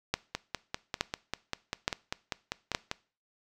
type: two click trains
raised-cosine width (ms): 0.2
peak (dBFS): -14 / -9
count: 14 / 4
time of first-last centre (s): 0.35-2.914 / 0.14-2.749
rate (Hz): 5.07 / 1.15
effects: noise-tail reverb RT60 0.4 s tail -21 dB re dry